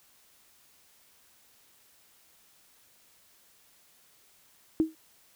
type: tone with exponential decay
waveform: sine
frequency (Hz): 318.2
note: D#4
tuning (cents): +39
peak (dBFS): -17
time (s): 4.8-4.95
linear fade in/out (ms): 0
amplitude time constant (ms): 31
effects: white hiss -62 dBFS RMS until 5.35 s